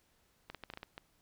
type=clicks; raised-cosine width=0.3 ms; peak=-28 dBFS; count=8; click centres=0.5 / 0.547 / 0.637 / 0.701 / 0.737 / 0.774 / 0.831 / 0.979 s; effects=pink hiss -72 dBFS RMS until 1.21 s